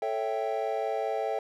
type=chord; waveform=triangle; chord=A dominant seventh; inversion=none; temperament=equal; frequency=440 / 554.4 / 659.3 / 784 Hz; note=A4 / C#5 / E5 / G5; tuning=0 / 0 / 0 / 0 cents; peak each=-31 / -33 / -31 / -31 dBFS; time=0.02-1.39 s; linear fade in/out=2 ms; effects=none